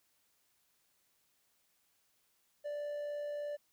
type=tone with amplitude modulation; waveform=triangle; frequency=586 Hz; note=D5; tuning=4 cents flat; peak=-34 dBFS; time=2.64-3.57 s; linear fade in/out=20 ms; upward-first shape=sine; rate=63.2 Hz; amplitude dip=25%; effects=white hiss -75 dBFS RMS until 3.72 s